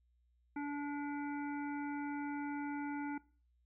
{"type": "harmonic tone", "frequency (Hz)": 288.8, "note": "D4", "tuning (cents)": -29, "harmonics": [1, 3, 5, 7, 8], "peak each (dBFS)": [-38, -45, -49, -54, -56], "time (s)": [0.56, 3.18], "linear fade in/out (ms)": 5, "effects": ["noise-tail reverb RT60 0.4 s tail -21 dB re dry", "added 60 Hz sine -70 dBFS peak until 3.65 s"]}